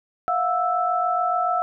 sine tone cluster, 672 / 719 / 1320 Hz, E5 / F#5 / E6, +33 / -50 / +2 cents, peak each -29 / -22 / -23 dBFS, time 0.28-1.62 s, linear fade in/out 0 ms, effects none

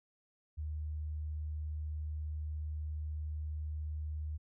sine tone, 76.4 Hz, D#2, 31 cents flat, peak -36 dBFS, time 0.57-4.38 s, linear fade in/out 20 ms, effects none

